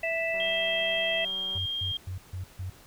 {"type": "harmonic tone", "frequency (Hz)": 659.3, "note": "E5", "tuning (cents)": 0, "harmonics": [1, 3, 4], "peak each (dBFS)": [-30, -32, -31], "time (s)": [0.03, 1.25], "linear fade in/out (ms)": 5}
{"type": "click train", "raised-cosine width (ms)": 1, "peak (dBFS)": -35, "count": 237, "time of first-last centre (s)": [0.34, 1.576], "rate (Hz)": 191}
{"type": "tone", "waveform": "sine", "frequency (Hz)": 3215, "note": "G7", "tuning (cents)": 43, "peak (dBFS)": -29, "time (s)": [0.4, 1.97], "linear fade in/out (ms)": 2}
{"type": "tone bursts", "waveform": "sine", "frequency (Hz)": 92.5, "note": "F#2", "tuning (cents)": 0, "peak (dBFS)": -32, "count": 5, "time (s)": [1.55, 2.7], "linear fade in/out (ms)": 5, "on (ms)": 110, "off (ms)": 150}
{"effects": ["pink hiss -54 dBFS RMS until 2.86 s"]}